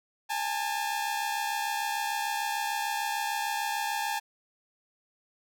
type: tone pair together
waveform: sawtooth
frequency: 820 / 886.7 Hz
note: G#5 / A5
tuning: -22 / +13 cents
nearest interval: minor second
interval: 135 cents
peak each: -28 dBFS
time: 0.29-4.2 s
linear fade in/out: 20 ms
effects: none